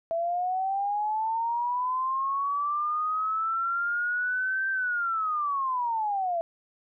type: linear two-way sweep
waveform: sine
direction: up then down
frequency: 659.3 to 1568 to 659.3 Hz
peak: -25 dBFS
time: 0.11-6.41 s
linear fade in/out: 0 ms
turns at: 4.7 s
effects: none